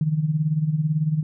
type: tone with tremolo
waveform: sine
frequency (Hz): 154.4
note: D#3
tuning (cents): -13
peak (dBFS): -16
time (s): 0.01-1.23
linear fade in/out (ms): 2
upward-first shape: sine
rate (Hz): 18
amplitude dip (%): 70
effects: none